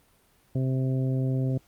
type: harmonic tone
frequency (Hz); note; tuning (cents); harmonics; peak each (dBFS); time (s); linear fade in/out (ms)
131.1; C3; +4; 1 / 2 / 3 / 4 / 5; -24 / -31 / -37 / -39 / -43; 0.55-1.58; 5
effects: pink hiss -63 dBFS RMS until 1.67 s + Opus 32 kbps